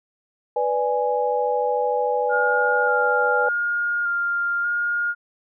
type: chord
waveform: sine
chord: G# diminished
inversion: first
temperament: equal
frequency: 493.9 / 587.3 / 830.6 Hz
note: B4 / D5 / G#5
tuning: 0 / 0 / 0 cents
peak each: -22 / -26 / -23 dBFS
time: 0.56-3.49 s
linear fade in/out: 5 ms
type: tone with vibrato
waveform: sine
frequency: 1410 Hz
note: F6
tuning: 16 cents sharp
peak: -20 dBFS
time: 2.29-5.15 s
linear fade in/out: 50 ms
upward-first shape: square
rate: 0.85 Hz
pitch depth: 14 cents each way
effects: none